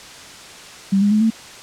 sine tone with pitch steps, 195.1 / 204.1 / 213.5 / 223.3 Hz, G3 / G#3 / G#3 / A3, -8 / -30 / +48 / +26 cents, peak -12 dBFS, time 0.92-1.304 s, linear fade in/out 10 ms, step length 96 ms, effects white hiss -38 dBFS RMS until 1.62 s + low-pass 7000 Hz 12 dB/octave

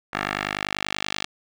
10% pulse tone with band-pass filter sweep, 50.3 Hz, G1, 45 cents sharp, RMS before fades -29 dBFS, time 0.13-1.25 s, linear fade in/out 5 ms, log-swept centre 1600 to 3600 Hz, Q 1.3, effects none

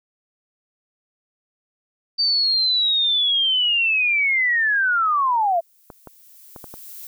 sine linear sweep, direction down, 4634 to 648 Hz, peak -16 dBFS, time 2.18-5.61 s, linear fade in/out 20 ms
violet noise with exponential growth, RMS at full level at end -36 dBFS, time 4.63-7.07 s, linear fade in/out 1 ms, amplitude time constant 530 ms
clicks, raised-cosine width 1 ms, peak -23 dBFS, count 5, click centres 5.902 / 6.073 / 6.562 / 6.642 / 6.74 s
effects none

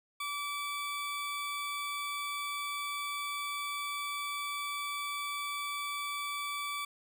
20% pulse tone, 1155 Hz, D6, 29 cents flat, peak -30 dBFS, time 0.2-6.85 s, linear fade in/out 5 ms, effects none

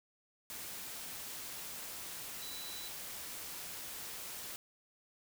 sine tone in noise, 3964 Hz, B7, 6 cents sharp, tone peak -47 dBFS, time 2.42-2.88 s, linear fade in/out 0 ms, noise white, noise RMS -45 dBFS, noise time 0.5-4.56 s, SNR -5 dB, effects none

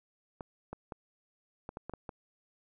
clicks, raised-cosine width 1 ms, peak -26 dBFS, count 8, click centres 0.408 / 0.73 / 0.922 / 1.691 / 1.771 / 1.896 / 1.937 / 2.092 s, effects none

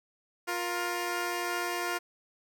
10% pulse tone pair together, 351.9 / 470.1 Hz, F4 / A#4, +13 / +15 cents, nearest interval perfect fourth, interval 502 cents, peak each -23 / -29 dBFS, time 0.47-1.99 s, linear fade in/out 20 ms, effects none

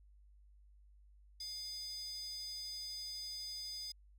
square tone with high-pass filter, 708 Hz, F5, 23 cents sharp, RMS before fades -45 dBFS, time 1.4-3.92 s, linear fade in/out 5 ms, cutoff 4800 Hz, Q 8.3, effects added 50 Hz sine -60 dBFS peak until 4.18 s

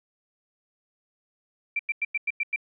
sine tone bursts, 2349 Hz, D7, in tune, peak -23 dBFS, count 7, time 1.76-2.561 s, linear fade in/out 5 ms, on 33 ms, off 95 ms, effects none

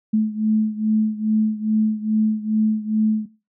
sine beating tone pair, 215.7 / 218.1 Hz, A3 / A3, -34 / -15 cents, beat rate 2.4 Hz, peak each -18 / -22 dBFS, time 0.13-3.26 s, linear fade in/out 10 ms, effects noise-tail reverb RT60 0.3 s tail -18 dB re dry

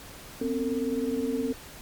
sine tone cluster, 249.9 / 269.1 / 453.2 Hz, B3 / C4 / A#4, +21 / +49 / -49 cents, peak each -30 dBFS, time 0.41-1.53 s, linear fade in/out 5 ms, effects pink hiss -45 dBFS RMS until 1.81 s + MP3 96 kbps

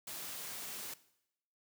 white noise, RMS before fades -44 dBFS, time 0.07-0.94 s, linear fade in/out 5 ms, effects noise-tail reverb RT60 0.8 s tail -18 dB re dry + high-pass 100 Hz 12 dB/octave

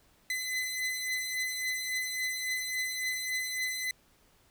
sawtooth beating tone pair, 2020 / 2023.6 Hz, B6 / B6, +39 / +42 cents, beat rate 3.6 Hz, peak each -35 / -29 dBFS, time 0.3-3.91 s, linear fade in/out 2 ms, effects pink hiss -65 dBFS RMS until 4.5 s

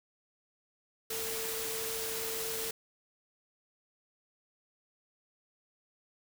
sine tone in noise, 448.3 Hz, A4, 32 cents sharp, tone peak -40 dBFS, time 1.1-2.71 s, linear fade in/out 5 ms, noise white, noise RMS -37 dBFS, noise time 1.1-2.71 s, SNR -6 dB, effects none

